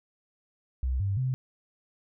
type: tone with pitch steps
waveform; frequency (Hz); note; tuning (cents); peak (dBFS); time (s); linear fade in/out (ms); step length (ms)
sine; 64.1 / 98.5 / 129.4; C2 / G2 / C3; -35 / +9 / -19; -25; 0.83-1.34; 0; 170
effects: none